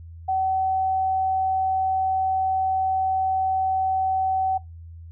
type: tone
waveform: sine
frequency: 760 Hz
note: F#5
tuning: 46 cents sharp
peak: -20 dBFS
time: 0.28-4.58 s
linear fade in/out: 10 ms
effects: noise-tail reverb RT60 0.2 s tail -21 dB re dry + added 83 Hz sine -38 dBFS peak until 5.11 s